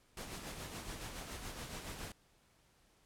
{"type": "noise with tremolo", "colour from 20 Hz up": "pink", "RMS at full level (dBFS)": -44, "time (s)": [0.17, 2.12], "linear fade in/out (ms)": 2, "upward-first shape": "sine", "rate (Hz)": 7.1, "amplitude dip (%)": 45, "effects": ["pink hiss -70 dBFS RMS until 3.05 s", "low-pass 12000 Hz 12 dB/octave"]}